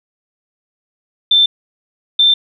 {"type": "tone pair in turn", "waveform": "sine", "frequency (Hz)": [3554, 3567], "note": ["A7", "A7"], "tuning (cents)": [17, 23], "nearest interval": "unison", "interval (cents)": 6, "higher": "second", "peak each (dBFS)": -7, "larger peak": "neither", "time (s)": [[1.31, 1.46], [2.19, 2.34]], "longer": "neither", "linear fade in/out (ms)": 5, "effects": []}